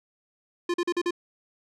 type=tone bursts; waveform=square; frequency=349.2 Hz; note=F4; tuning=in tune; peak=-24 dBFS; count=5; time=0.69-1.108 s; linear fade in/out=5 ms; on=50 ms; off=42 ms; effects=low-pass 6000 Hz 12 dB/octave